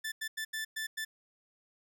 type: tone bursts at uneven times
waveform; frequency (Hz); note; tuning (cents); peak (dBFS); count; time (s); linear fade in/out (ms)
sawtooth; 1760; A6; 0; -31; 6; 0.04-0.12 / 0.21-0.28 / 0.37-0.45 / 0.53-0.65 / 0.76-0.87 / 0.97-1.05; 10
effects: none